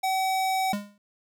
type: tone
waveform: square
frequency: 760 Hz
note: F#5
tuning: 46 cents sharp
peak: -24 dBFS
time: 0.03-0.73 s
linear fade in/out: 10 ms
type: tone with exponential decay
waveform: square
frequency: 204.4 Hz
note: G#3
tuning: 27 cents flat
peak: -24 dBFS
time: 0.73-0.98 s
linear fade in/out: 2 ms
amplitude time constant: 53 ms
effects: none